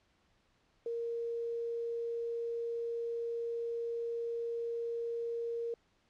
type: tone with quantisation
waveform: sine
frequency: 466.2 Hz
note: A#4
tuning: in tune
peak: -34 dBFS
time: 0.86-5.74 s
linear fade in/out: 2 ms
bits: 10
effects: pink hiss -72 dBFS RMS until 6.09 s + low-pass 5000 Hz 12 dB/octave

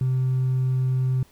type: tone with hard clipping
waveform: triangle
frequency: 129.3 Hz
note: C3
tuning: 20 cents flat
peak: -19 dBFS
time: 0.01-1.23 s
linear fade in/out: 2 ms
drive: 2 dB
effects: pink hiss -57 dBFS RMS until 1.31 s

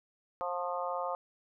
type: harmonic tone with a mistuned harmonic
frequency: 177.4 Hz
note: F3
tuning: 27 cents sharp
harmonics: 3 / 4 / 5 / 6 / 7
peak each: -37 / -38 / -39 / -40 / -40 dBFS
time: 0.41-1.15 s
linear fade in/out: 0 ms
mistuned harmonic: 7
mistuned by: -18 cents
effects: none

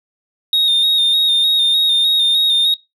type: tone with vibrato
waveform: sine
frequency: 3699 Hz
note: A#7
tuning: 14 cents flat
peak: -8 dBFS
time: 0.53-2.74 s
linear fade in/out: 2 ms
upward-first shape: square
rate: 3.3 Hz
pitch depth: 30 cents each way
effects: noise-tail reverb RT60 0.2 s tail -21 dB re dry + tanh soft clip ceiling -10 dBFS

